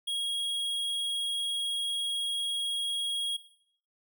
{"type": "tone", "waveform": "square", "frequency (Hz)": 3294, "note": "G#7", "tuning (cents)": -15, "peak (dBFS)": -30, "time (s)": [0.07, 3.37], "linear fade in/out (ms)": 10, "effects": ["noise-tail reverb RT60 0.7 s tail -18 dB re dry"]}